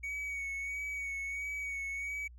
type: tone with vibrato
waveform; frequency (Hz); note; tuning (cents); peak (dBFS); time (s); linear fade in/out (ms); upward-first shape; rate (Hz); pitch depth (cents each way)
triangle; 2241; C#7; +18; -34; 0.03-2.28; 10; sine; 1.5; 30
effects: added 60 Hz sine -50 dBFS peak until 2.38 s